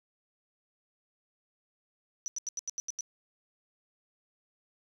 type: tone bursts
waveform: sine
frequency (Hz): 5920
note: F#8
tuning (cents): 0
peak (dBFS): -32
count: 8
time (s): 2.26-3.008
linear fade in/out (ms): 0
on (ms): 20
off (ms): 84
effects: none